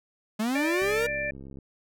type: linear sweep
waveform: 45% pulse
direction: up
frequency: 207.7 to 480.4 Hz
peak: -25 dBFS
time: 0.39-1.07 s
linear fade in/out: 10 ms
type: harmonic tone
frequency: 590 Hz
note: D5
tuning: 8 cents sharp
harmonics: 1 / 3 / 4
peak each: -32 / -32 / -32 dBFS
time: 0.55-1.31 s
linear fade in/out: 5 ms
type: click train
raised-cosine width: 3 ms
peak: -31 dBFS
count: 53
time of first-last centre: 0.82-1.587 s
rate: 67.8 Hz
effects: none